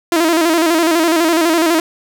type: tone with vibrato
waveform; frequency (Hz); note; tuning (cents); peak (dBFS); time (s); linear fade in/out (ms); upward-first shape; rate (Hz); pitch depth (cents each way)
sawtooth; 329.4; E4; -1; -7; 0.12-1.8; 2; square; 12; 69
effects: none